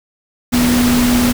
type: tone in noise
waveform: sine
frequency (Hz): 244.1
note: B3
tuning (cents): -20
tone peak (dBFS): -11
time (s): 0.52-1.33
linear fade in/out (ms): 20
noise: pink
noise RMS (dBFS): -18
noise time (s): 0.52-1.33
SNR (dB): +4
effects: none